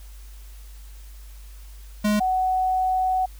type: tone pair in turn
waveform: square / sine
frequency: 209.5 / 746.6 Hz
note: G#3 / F#5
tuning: +15 / +15 cents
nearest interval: octave + minor seventh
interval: 2200 cents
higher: second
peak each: -19 dBFS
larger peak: neither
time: 2.04-2.2 / 2.2-3.26 s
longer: second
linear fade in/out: 10 ms
effects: added 50 Hz sine -39 dBFS peak until 3.39 s + white hiss -53 dBFS RMS until 3.39 s